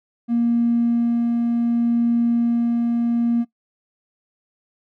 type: tone with tremolo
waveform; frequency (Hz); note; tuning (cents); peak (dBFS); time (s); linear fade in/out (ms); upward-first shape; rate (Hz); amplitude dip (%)
triangle; 235.3; A#3; +16; -11; 0.28-3.45; 50; sine; 0.67; 30
effects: noise-tail reverb RT60 0.1 s tail -19 dB re dry + tanh soft clip ceiling -13 dBFS